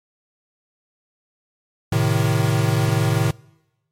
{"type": "chord", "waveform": "square", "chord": "A diminished", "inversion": "none", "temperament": "equal", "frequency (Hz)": [110, 130.81, 155.56], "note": ["A2", "C3", "Eb3"], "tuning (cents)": [0, 0, 0], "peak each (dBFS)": [-20, -22, -22], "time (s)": [1.92, 3.31], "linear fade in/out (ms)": 5, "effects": ["noise-tail reverb RT60 1.0 s tail -25 dB re dry", "MP3 64 kbps"]}